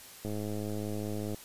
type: click train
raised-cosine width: 2 ms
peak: -24 dBFS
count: 116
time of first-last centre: 0.25-1.345 s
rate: 105 Hz
effects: white hiss -50 dBFS RMS until 1.44 s + resampled to 32000 Hz